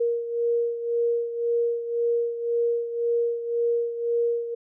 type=beating tone pair; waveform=sine; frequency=469.7 / 471.6 Hz; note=A#4 / A#4; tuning=+13 / +20 cents; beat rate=1.9 Hz; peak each=-23 / -29 dBFS; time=0-4.55 s; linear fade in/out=10 ms; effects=none